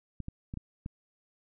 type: clicks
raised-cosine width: 5 ms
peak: -25 dBFS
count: 5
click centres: 0.203 / 0.284 / 0.539 / 0.573 / 0.861 s
effects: none